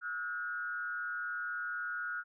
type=tone with frequency modulation; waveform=sine; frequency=1442 Hz; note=F#6; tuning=45 cents flat; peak=-35 dBFS; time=0.01-2.24 s; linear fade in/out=50 ms; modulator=140 Hz; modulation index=0.73; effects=none